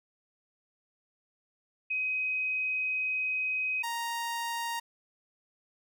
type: tone pair in turn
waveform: sine / sawtooth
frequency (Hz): 2522 / 933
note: D#7 / A#5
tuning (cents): +23 / +1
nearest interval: octave + perfect fourth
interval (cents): 1722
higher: first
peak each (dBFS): -28 / -28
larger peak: neither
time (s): 1.9-3.83 / 3.83-4.8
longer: first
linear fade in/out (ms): 10
effects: none